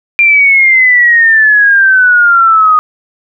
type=exponential sweep; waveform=sine; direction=down; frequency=2390 to 1236 Hz; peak=-3 dBFS; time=0.19-2.79 s; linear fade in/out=0 ms; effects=none